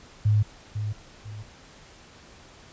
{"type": "tone with echo", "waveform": "sine", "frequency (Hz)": 105.5, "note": "G#2", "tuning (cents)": 28, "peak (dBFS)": -17, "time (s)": [0.25, 0.43], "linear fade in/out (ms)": 10, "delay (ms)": 500, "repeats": 2, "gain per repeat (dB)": -9, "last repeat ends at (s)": 1.43, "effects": ["pink hiss -50 dBFS RMS until 2.72 s", "resampled to 16000 Hz"]}